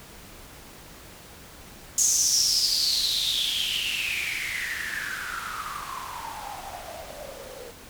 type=noise with band-pass filter sweep; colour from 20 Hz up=blue; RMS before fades=-28 dBFS; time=1.98-7.71 s; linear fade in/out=0 ms; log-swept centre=6700 to 470 Hz; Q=9.1; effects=pink hiss -46 dBFS RMS until 7.89 s